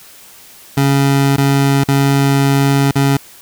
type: tone with dropouts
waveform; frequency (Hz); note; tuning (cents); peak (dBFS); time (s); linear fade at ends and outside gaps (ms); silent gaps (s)
25% pulse; 138.59; C#3; 0; -6; 0.77-3.17; 5; 1.364-1.38 / 1.839-1.884 / 2.913-2.955
effects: white hiss -40 dBFS RMS until 3.41 s